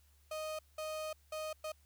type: tone bursts at uneven times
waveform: 35% pulse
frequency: 622 Hz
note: D#5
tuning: 1 cent flat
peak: -37 dBFS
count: 4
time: 0.31-0.59 / 0.78-1.13 / 1.32-1.53 / 1.64-1.72 s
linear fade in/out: 5 ms
effects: added 72 Hz sine -65 dBFS peak until 1.85 s + white hiss -72 dBFS RMS until 1.85 s